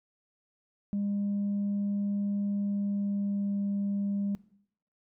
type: tone with pitch glide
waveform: sine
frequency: 202.2 to 200.6 Hz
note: G#3 to G3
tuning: -46 to +40 cents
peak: -26 dBFS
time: 0.93-4.35 s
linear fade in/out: 0 ms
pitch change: -14 cents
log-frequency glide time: 2.45-3.59 s
effects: noise-tail reverb RT60 0.7 s tail -21 dB re dry + tanh soft clip ceiling -25 dBFS